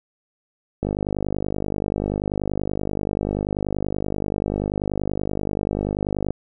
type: click train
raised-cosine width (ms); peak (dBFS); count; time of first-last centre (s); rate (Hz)
2; -10; 277; 0.83-6.306; 50.4
effects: none